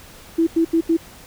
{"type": "tone bursts at uneven times", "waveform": "sine", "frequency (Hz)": 329.6, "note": "E4", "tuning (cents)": 0, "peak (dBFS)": -13, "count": 4, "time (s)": [[0.38, 0.47], [0.56, 0.65], [0.73, 0.81], [0.89, 0.97]], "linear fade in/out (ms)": 10, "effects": ["pink hiss -43 dBFS RMS until 1.26 s"]}